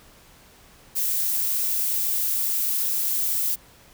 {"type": "noise", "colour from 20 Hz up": "violet", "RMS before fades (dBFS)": -24, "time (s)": [0.95, 3.56], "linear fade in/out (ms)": 20, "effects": ["pink hiss -52 dBFS RMS until 3.93 s"]}